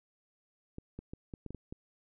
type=clicks; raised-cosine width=3 ms; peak=-29 dBFS; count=8; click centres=0.784 / 0.99 / 1.135 / 1.338 / 1.463 / 1.506 / 1.547 / 1.725 s; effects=none